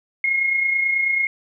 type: tone with amplitude modulation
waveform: sine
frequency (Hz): 2153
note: C7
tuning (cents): +49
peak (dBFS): -15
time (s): 0.24-1.27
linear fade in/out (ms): 2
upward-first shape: sine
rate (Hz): 29.2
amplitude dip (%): 45
effects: none